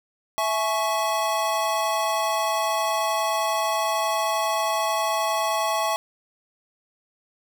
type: chord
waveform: square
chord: C# minor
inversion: first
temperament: equal with one note detuned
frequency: 659.3 / 849.5 / 1108.7 Hz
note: E5 / G#5 / C#6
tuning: 0 / +39 / 0 cents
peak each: -27 dBFS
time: 0.38-5.96 s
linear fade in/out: 0 ms
effects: none